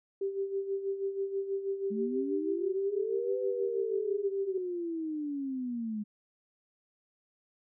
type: tone with tremolo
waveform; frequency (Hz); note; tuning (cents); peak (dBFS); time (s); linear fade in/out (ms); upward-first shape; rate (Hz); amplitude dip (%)
sine; 392; G4; 0; -28; 0.21-4.58; 5; sine; 6.2; 65
type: linear two-way sweep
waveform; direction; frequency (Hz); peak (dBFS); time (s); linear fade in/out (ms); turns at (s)
sine; up then down; 206.1 to 504 to 206.1; -32; 1.9-6.04; 20; 3.38
effects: none